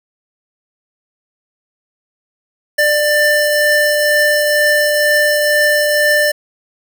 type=tone pair together; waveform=square; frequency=594.7 / 1782 Hz; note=D5 / A6; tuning=+22 / +22 cents; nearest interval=octave + perfect fifth; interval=1900 cents; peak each=-14 dBFS; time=2.78-6.32 s; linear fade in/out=10 ms; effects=none